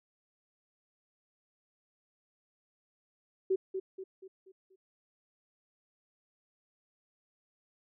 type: tone with echo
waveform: sine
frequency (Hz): 380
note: F#4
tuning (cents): +46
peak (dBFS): -25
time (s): 3.5-3.56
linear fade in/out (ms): 10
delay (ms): 240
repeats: 5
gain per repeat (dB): -7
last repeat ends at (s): 4.76
effects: none